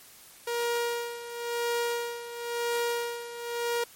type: tone with tremolo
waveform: sawtooth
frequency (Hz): 473.3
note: A#4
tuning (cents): +26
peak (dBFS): -22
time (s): 0.47-3.84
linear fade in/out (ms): 5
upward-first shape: sine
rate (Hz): 0.97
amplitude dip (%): 75
effects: white hiss -52 dBFS RMS until 3.95 s + MP3 64 kbps

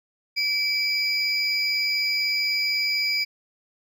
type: tone pair together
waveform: triangle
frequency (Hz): 2311 / 4902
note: D7 / D#8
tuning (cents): -28 / -27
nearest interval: octave + minor second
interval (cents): 1301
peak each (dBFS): -23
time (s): 0.36-3.25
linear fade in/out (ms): 20
effects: none

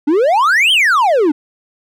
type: exponential two-way sweep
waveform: triangle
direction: up then down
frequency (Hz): 277.2 to 3269 to 277.2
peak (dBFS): -7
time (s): 0.07-1.32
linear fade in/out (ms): 10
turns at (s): 0.72
effects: none

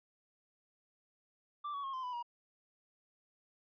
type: tone with pitch steps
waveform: triangle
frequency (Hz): 1174.7 / 1126.8 / 1080.9 / 1036.9 / 994.7 / 954.2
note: D6 / C#6 / C#6 / C6 / B5 / A#5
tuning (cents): 0 / +28 / -44 / -16 / +12 / +40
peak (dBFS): -36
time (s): 1.64-2.228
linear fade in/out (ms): 10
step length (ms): 98
effects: resampled to 11025 Hz

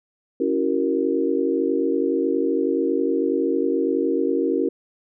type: chord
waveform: sine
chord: F# dominant seventh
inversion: second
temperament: equal with one note detuned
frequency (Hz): 277.2 / 329.6 / 378.9 / 466.2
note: C#4 / E4 / F#4 / A#4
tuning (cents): 0 / 0 / +41 / 0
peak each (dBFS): -24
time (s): 0.4-4.69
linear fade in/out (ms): 5
effects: none

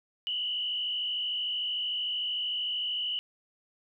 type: tone with frequency modulation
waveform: sine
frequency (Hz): 2960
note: F#7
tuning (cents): 0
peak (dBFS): -29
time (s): 0.27-3.19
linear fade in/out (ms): 0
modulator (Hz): 53.3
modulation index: 1.8
effects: none

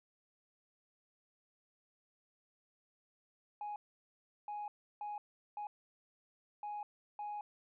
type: tone bursts at uneven times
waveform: sine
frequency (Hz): 832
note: G#5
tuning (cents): +3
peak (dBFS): -38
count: 6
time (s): 3.61-3.76 / 4.48-4.68 / 5.01-5.18 / 5.57-5.67 / 6.63-6.83 / 7.19-7.41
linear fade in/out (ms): 2
effects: tanh soft clip ceiling -37 dBFS

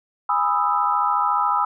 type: chord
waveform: sine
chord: E major seventh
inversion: first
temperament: equal with one note detuned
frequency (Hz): 823 / 987.8 / 1244.5 / 1318.5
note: G#5 / B5 / D#6 / E6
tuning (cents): -16 / 0 / 0 / 0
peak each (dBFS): -24 / -22 / -23 / -23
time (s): 0.29-1.65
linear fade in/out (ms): 5
effects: none

